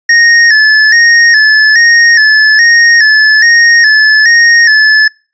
square tone with vibrato, 1794 Hz, A6, 33 cents sharp, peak -3 dBFS, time 0.09-5.08 s, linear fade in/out 5 ms, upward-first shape square, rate 1.2 Hz, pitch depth 63 cents each way, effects noise-tail reverb RT60 0.4 s tail -26 dB re dry + resampled to 16000 Hz

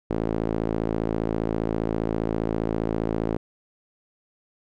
sawtooth tone with band-pass filter, 55 Hz, A1, in tune, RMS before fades -26 dBFS, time 0.1-3.37 s, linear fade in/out 5 ms, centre 370 Hz, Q 1.2, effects none

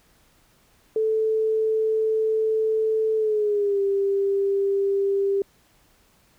sine tone with pitch glide, 438.8 to 395.5 Hz, A4 to G4, -5 to +15 cents, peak -19 dBFS, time 0.96-5.42 s, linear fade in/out 2 ms, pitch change -180 cents, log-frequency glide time 3.16-3.81 s, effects pink hiss -60 dBFS RMS until 6.38 s

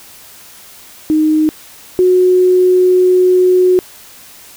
sine tone pair in turn, 310 / 365.9 Hz, D#4 / F#4, -6 / -19 cents, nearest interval minor third, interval 287 cents, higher second, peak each -8 / -6 dBFS, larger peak second, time 1.1-1.49 / 1.99-3.79 s, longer second, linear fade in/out 0 ms, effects white hiss -38 dBFS RMS until 4.56 s

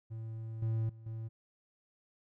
triangle tone with level steps, 112 Hz, A2, 31 cents sharp, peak -37 / -28 / -47 / -36 dBFS, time 0.1-1.29 s, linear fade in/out 20 ms, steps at 0.62 / 0.89 / 1.06 s, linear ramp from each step 5 ms, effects none

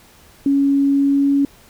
sine tone with pitch glide, 278.4 to 280 Hz, C#4 to C#4, +8 to +18 cents, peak -12 dBFS, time 0.46-1.45 s, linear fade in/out 2 ms, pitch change +10 cents, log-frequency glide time 0.9-1.34 s, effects pink hiss -48 dBFS RMS until 1.69 s

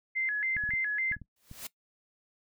sine tone with vibrato, 1876 Hz, A#6, 11 cents sharp, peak -28 dBFS, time 0.15-1.16 s, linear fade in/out 20 ms, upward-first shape square, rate 3.6 Hz, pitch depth 180 cents each way
clicks, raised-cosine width 5 ms, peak -33 dBFS, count 8, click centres 0.566 / 0.638 / 0.691 / 0.737 / 1.115 / 1.166 / 1.217 / 1.514 s
white noise with exponential growth, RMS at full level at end -37 dBFS, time 1.36-1.67 s, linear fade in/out 5 ms, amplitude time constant 67 ms
effects noise-tail reverb RT60 0.1 s tail -19 dB re dry

